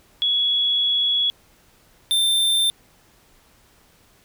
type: tone pair in turn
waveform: sine / square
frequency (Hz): 3366 / 3579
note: G#7 / A7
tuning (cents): +23 / +29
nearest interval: minor second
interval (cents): 106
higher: second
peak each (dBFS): -17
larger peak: neither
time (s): 0.22-1.3 / 2.11-2.7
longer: first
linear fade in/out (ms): 0
effects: pink hiss -56 dBFS RMS until 4.24 s